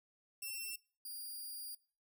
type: tone pair in turn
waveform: 5% pulse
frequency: 2698 / 4807 Hz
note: E7 / D8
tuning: +40 / +39 cents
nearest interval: minor seventh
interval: 999 cents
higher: second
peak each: -32 / -37 dBFS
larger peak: first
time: 0.42-0.76 / 1.05-1.75 s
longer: second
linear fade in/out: 5 ms
effects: noise-tail reverb RT60 0.4 s tail -22 dB re dry